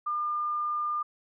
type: tone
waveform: sine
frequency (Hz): 1204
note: D6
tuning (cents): +43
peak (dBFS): -27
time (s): 0.06-1.03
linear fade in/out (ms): 10
effects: none